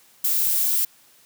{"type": "noise", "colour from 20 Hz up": "violet", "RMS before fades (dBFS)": -21, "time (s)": [0.24, 0.85], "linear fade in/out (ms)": 5, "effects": ["white hiss -55 dBFS RMS until 1.25 s", "high-pass 100 Hz 12 dB/octave"]}